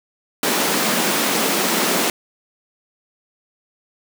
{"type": "high-pass noise", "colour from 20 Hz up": "pink", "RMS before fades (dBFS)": -19, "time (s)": [0.43, 2.1], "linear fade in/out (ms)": 2, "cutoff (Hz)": 180, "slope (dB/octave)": 48, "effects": []}